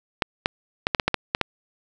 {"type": "clicks", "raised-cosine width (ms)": 0.3, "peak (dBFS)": -3, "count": 9, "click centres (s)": [0.222, 0.459, 0.869, 0.948, 0.998, 1.08, 1.143, 1.349, 1.413], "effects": []}